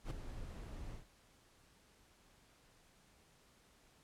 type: noise with ADSR envelope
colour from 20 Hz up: brown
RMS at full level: -37 dBFS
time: 0.04-1.06 s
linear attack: 65 ms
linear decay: 10 ms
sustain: -10 dB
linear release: 120 ms
effects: pink hiss -68 dBFS RMS until 4.03 s + low-pass 11000 Hz 12 dB/octave